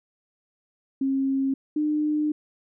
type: tone pair in turn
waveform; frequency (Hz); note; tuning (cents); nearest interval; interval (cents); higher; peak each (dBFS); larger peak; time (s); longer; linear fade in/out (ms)
sine; 270 / 301.9; C#4 / D4; -45 / +48; major second; 193; second; -21; neither; 1.01-1.54 / 1.76-2.32; second; 5
effects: none